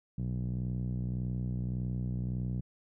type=tone with low-pass filter; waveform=5% pulse; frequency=61.74 Hz; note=B1; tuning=in tune; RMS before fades=-34 dBFS; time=0.18-2.61 s; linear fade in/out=5 ms; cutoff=150 Hz; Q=2.9; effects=none